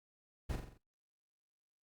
brown noise with echo, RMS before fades -37 dBFS, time 0.49-0.56 s, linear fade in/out 10 ms, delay 44 ms, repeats 5, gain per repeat -5 dB, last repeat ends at 0.78 s, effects noise-tail reverb RT60 0.2 s tail -23 dB re dry + Opus 48 kbps

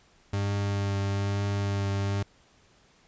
40% pulse tone with vibrato, 100 Hz, G2, 35 cents sharp, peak -25 dBFS, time 0.33-2.23 s, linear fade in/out 5 ms, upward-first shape triangle, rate 1.1 Hz, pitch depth 16 cents each way, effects pink hiss -61 dBFS RMS until 3.07 s + resampled to 16000 Hz

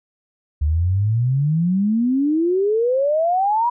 sine exponential sweep, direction up, 72 to 980 Hz, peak -15 dBFS, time 0.61-3.7 s, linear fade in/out 10 ms, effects none

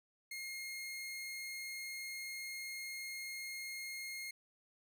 sawtooth tone, 2141 Hz, C7, 39 cents sharp, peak -39 dBFS, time 0.31-4.31 s, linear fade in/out 5 ms, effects none

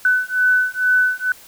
sine beating tone pair, 1500 / 1502.2 Hz, F#6 / F#6, +23 / +26 cents, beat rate 2.2 Hz, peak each -17 dBFS, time 0.05-1.32 s, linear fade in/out 2 ms, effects white hiss -44 dBFS RMS until 1.47 s

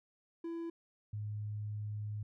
triangle / sine tone pair in turn, 334.3 / 105.18 Hz, E4 / G#2, +24 / +22 cents, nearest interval octave + minor sixth, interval 2002 cents, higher first, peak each -36 / -37 dBFS, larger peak first, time 0.44-0.7 / 1.13-2.23 s, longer second, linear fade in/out 5 ms, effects none

